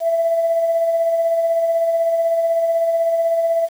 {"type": "tone with tremolo", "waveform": "sine", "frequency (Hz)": 665, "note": "E5", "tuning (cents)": 15, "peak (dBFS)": -12, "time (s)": [0, 3.69], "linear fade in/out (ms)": 50, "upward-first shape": "sine", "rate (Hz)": 16, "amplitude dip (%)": 40, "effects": ["tanh soft clip ceiling -9 dBFS", "7-bit"]}